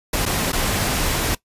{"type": "noise with dropouts", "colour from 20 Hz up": "pink", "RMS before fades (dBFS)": -21, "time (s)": [0.13, 1.35], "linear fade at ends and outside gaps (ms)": 5, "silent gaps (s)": [[0.255, 0.261], [0.52, 0.529]], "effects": ["noise-tail reverb RT60 0.1 s tail -19 dB re dry", "resampled to 32000 Hz"]}